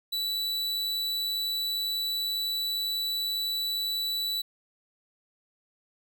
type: tone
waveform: 45% pulse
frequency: 3951 Hz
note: B7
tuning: in tune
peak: -28 dBFS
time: 0.12-4.42 s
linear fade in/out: 10 ms
effects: none